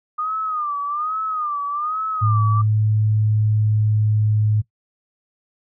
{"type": "tone with vibrato", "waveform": "sine", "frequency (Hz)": 1218, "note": "D#6", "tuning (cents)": -37, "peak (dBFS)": -21, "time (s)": [0.18, 2.62], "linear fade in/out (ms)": 10, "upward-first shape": "sine", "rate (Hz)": 1.2, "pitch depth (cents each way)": 110}
{"type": "tone with pitch glide", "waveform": "sine", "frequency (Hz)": [107.4, 106.78], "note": ["A2", "G#2"], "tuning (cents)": [-41, 49], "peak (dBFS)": -15, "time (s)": [2.21, 4.62], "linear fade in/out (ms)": 20, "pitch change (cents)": -10, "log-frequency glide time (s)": [3.12, 4.49]}
{"effects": ["noise-tail reverb RT60 0.1 s tail -17 dB re dry"]}